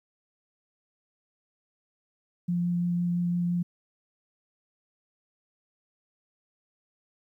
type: tone with vibrato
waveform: sine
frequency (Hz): 174.61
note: F3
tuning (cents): 0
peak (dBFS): -24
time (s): 2.48-3.63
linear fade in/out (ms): 10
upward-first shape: sine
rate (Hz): 5.9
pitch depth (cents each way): 8
effects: 11-bit